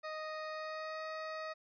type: tone with pitch glide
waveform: 20% pulse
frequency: 622.3 to 629.9 Hz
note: D#5 to D#5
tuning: 0 to +21 cents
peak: -35 dBFS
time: 0.03-1.54 s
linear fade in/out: 20 ms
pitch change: +21 cents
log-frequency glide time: 0.51-1.03 s
effects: resampled to 11025 Hz